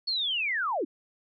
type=linear sweep; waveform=sine; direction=down; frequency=4435 to 246.9 Hz; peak=-26 dBFS; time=0.07-0.85 s; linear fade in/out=10 ms; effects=none